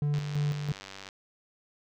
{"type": "tone with tremolo", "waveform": "triangle", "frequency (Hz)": 146.5, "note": "D3", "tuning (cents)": -4, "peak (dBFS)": -23, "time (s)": [0.02, 0.72], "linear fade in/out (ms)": 2, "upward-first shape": "square", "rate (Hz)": 3, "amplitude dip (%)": 55}
{"type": "click train", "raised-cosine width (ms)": 0.2, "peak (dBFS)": -25, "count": 93, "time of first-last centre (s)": [0.14, 1.088], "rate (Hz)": 97}
{"effects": []}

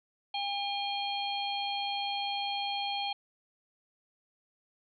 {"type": "harmonic tone with a mistuned harmonic", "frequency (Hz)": 805, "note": "G5", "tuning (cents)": 46, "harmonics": [1, 3, 4, 5], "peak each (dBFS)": [-34, -40, -36, -40], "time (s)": [0.34, 3.13], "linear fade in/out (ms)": 5, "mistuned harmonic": 5, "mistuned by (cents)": 100, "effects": []}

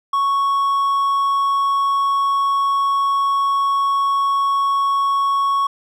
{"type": "tone", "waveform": "triangle", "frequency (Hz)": 1108.7, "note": "C#6", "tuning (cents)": 0, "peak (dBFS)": -13, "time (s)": [0.13, 5.67], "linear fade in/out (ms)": 5, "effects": []}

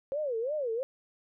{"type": "tone with vibrato", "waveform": "sine", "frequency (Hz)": 523.3, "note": "C5", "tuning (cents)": 0, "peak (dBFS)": -29, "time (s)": [0.12, 0.83], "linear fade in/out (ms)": 0, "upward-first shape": "sine", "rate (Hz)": 2.9, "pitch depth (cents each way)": 280, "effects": []}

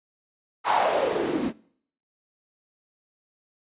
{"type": "noise with band-pass filter sweep", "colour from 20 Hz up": "white", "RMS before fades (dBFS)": -24, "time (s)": [0.64, 1.53], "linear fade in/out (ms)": 50, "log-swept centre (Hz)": [1000, 230], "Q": 4.3, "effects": ["noise-tail reverb RT60 0.6 s tail -22 dB re dry", "resampled to 8000 Hz"]}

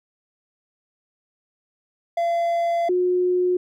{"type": "tone pair in turn", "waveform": ["triangle", "sine"], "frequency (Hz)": [682, 361.3], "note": ["F5", "F#4"], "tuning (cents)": [-41, -41], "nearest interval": "major seventh", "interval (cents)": 1100, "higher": "first", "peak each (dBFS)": -17, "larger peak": "neither", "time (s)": [[2.17, 2.89], [2.89, 3.57]], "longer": "first", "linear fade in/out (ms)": 5, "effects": []}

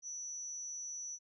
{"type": "tone with amplitude modulation", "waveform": "sine", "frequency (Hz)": 5920, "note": "F#8", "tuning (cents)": 0, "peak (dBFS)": -38, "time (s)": [0.02, 1.19], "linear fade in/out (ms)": 50, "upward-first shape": "sine", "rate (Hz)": 295, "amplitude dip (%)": 60, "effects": []}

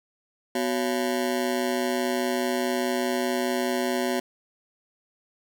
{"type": "ring-modulated tone", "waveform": "25% pulse", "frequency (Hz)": 311.1, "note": "D#4", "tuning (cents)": 0, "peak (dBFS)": -17, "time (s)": [0.55, 4.2], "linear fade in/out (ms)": 5, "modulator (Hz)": 62.4, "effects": []}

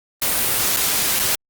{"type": "noise with dropouts", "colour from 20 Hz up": "white", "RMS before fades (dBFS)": -19, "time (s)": [0.22, 1.35], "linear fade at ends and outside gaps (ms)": 0, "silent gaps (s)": [[0.763, 0.771], [1.192, 1.198]], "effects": ["Opus 32 kbps"]}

